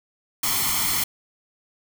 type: noise with comb filter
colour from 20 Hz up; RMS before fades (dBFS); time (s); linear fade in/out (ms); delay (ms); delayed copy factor
white; -23; 0.43-1.04; 5; 0.93; +0.7
effects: none

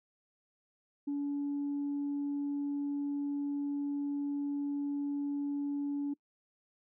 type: tone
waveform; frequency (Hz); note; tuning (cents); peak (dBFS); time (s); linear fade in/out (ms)
sine; 285.4; D4; -49; -30; 1.07-6.14; 10
effects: noise-tail reverb RT60 0.1 s tail -24 dB re dry + tanh soft clip ceiling -29 dBFS

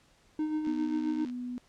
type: tone with tremolo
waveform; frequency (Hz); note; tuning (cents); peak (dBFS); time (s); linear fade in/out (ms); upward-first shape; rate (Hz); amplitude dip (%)
triangle; 308.2; D#4; -16; -25; 0.39-1.25; 2; sine; 7.5; 45
type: click train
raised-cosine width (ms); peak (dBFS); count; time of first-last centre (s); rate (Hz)
0.2; -35; 53; 0.65-1.298; 80.2
type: tone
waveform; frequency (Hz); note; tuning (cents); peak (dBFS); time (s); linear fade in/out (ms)
sine; 246.9; B3; 0; -34; 0.67-1.58; 0
effects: pink hiss -64 dBFS RMS until 1.68 s + low-pass 8000 Hz 12 dB/octave

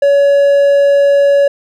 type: tone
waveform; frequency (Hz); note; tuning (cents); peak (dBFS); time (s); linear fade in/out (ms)
triangle; 564; C#5; +30; -4; 0.02-1.48; 5
effects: none

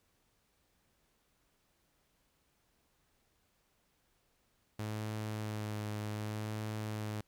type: tone with vibrato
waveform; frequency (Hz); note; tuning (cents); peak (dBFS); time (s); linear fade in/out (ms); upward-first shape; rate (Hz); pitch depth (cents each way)
sawtooth; 106.8; G#2; +49; -33; 4.79-7.21; 5; sine; 0.66; 20
effects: pink hiss -75 dBFS RMS until 7.27 s

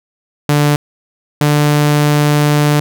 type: tone pair in turn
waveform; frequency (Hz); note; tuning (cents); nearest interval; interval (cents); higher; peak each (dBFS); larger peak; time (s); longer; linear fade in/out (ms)
sawtooth; 146.9 / 147.84; D3 / D3; +1 / +12; unison; 11; second; -5; neither; 0.49-0.76 / 1.41-2.8; second; 2
effects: none

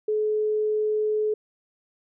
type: tone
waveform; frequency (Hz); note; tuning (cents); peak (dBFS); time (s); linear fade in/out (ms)
sine; 427.5; A4; -50; -21; 0.08-1.34; 5
effects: none

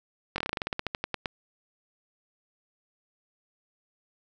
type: slowing click train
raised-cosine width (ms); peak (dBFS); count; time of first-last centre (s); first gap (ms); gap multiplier
0.3; -13; 17; 0.36-1.258; 21; 1.12
effects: none

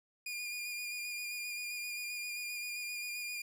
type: tone with vibrato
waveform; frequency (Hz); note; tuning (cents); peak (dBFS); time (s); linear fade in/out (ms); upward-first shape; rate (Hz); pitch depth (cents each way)
sawtooth; 2429; D#7; -42; -35; 0.26-3.42; 5; square; 7.6; 18
effects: none

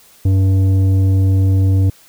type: tone with tanh clipping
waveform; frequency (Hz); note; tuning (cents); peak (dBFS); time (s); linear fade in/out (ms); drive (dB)
sine; 95.7; G2; -41; -11; 0.25-1.9; 5; 9
effects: white hiss -47 dBFS RMS until 2.08 s

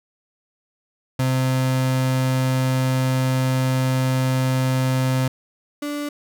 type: tone pair in turn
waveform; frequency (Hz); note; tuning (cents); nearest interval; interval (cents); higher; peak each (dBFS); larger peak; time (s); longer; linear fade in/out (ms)
35% pulse; 130 / 291.8; C3 / D4; -11 / -11; octave + major second; 1400; second; -16 / -23; first; 1.19-5.28 / 5.82-6.09; first; 5
effects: none

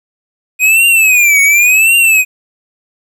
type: tone with vibrato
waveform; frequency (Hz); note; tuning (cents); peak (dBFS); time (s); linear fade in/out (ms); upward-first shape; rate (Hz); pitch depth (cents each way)
square; 2489; D#7; 0; -6; 0.59-2.25; 50; triangle; 0.91; 200
effects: 8-bit

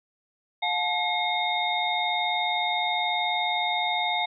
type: tone cluster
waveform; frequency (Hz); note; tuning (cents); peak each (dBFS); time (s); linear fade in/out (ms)
sine; 713 / 867 / 2145 / 3684; F5 / A5 / C7 / A#7; +36 / -26 / +42 / -21; -29; 0.62-4.26; 10
effects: none

